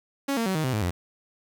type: tone with pitch steps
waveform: sawtooth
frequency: 277.2 / 229.1 / 189.33 / 156.47 / 129.32 / 106.88 / 88.33 Hz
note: C#4 / A#3 / F#3 / D#3 / C3 / A2 / F2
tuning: 0 / -30 / +40 / +10 / -20 / -50 / +20 cents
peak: -20 dBFS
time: 0.28-0.91 s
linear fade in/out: 10 ms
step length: 90 ms
effects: 8-bit